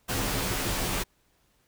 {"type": "noise with comb filter", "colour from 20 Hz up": "pink", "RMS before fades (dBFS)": -29, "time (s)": [0.08, 1.04], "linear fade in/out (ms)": 20, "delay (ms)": 13, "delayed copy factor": -1, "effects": ["pink hiss -68 dBFS RMS until 1.67 s"]}